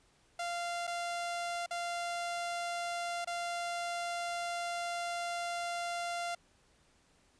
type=tone with dropouts; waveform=sawtooth; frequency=693 Hz; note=F5; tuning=14 cents flat; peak=-31 dBFS; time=0.39-6.35 s; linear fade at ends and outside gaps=5 ms; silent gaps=0.87-0.875 / 1.662-1.708 / 3.247-3.272 s; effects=pink hiss -68 dBFS RMS until 7.39 s + resampled to 22050 Hz